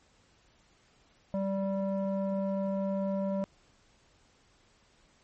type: tone with low-pass filter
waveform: square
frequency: 194.6 Hz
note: G3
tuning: 12 cents flat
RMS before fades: -31 dBFS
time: 1.34-3.44 s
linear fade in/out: 0 ms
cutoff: 720 Hz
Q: 3.8
effects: pink hiss -65 dBFS RMS until 5.23 s + MP3 32 kbps